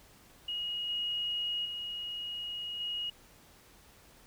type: tone with level steps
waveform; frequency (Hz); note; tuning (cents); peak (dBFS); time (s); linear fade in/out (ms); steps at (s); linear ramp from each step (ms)
sine; 2885; F#7; -44; -33 / -31 / -36 / -33; 0.48-3.1; 5; 0.89 / 1.65 / 2.8; 5
effects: pink hiss -59 dBFS RMS until 4.26 s